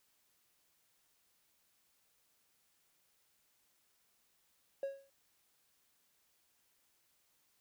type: tone with exponential decay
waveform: triangle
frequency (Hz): 549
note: C#5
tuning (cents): -17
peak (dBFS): -30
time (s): 4.83-5.1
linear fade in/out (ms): 2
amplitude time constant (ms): 58
effects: tanh soft clip ceiling -29 dBFS + white hiss -75 dBFS RMS until 7.6 s